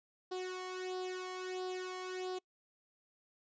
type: tone with flanger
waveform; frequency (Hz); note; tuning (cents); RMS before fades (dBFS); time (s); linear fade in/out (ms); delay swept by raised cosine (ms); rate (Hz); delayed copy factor
sawtooth; 368.9; F#4; -5; -41; 0.31-2.39; 10; 0.22 to 0.95; 1.5; +0.75
effects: noise-tail reverb RT60 0.1 s tail -26 dB re dry + resampled to 16000 Hz